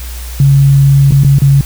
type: tone with dropouts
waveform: sine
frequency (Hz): 138.59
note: C#3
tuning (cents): 0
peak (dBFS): -3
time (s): 0.4-1.61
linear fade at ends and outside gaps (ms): 2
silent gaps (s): 1.109-1.121 / 1.236-1.247 / 1.386-1.419
effects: added 60 Hz sine -21 dBFS peak until 1.65 s + white hiss -30 dBFS RMS until 1.65 s